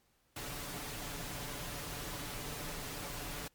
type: noise with comb filter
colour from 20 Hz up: pink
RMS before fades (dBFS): -42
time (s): 0.36-3.48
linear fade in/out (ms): 5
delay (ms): 6.9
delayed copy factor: +0.5
effects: pink hiss -73 dBFS RMS until 3.54 s + MP3 96 kbps